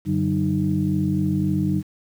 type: tone cluster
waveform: sine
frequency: 94 / 146.5 / 190.2 / 308.5 Hz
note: F#2 / D3 / F#3 / D#4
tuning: +28 / -4 / +48 / -15 cents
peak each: -27 / -24 / -22 / -24 dBFS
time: 0.05-1.83 s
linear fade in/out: 50 ms
effects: tanh soft clip ceiling -8 dBFS + 8-bit